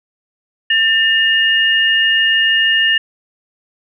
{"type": "tone pair together", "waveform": "sine", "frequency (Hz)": [1793.5, 2847], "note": ["A6", "F7"], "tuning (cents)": [33, 33], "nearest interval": "minor sixth", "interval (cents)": 800, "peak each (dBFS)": -13, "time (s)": [0.7, 2.98], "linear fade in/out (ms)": 5, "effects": []}